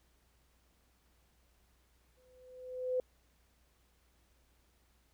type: tone with exponential growth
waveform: sine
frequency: 507 Hz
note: B4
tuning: 45 cents sharp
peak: -28 dBFS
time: 2.17-3 s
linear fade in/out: 2 ms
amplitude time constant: 180 ms
effects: added 60 Hz sine -70 dBFS peak until 5.13 s + pink hiss -73 dBFS RMS until 5.13 s